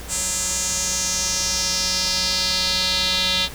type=tone with band-pass filter sweep; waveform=square; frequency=185.1 Hz; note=F#3; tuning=1 cent sharp; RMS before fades=-22 dBFS; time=0.08-3.49 s; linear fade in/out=50 ms; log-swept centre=7800 to 3700 Hz; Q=3.7; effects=added 60 Hz sine -37 dBFS peak until 3.54 s + pink hiss -37 dBFS RMS until 3.54 s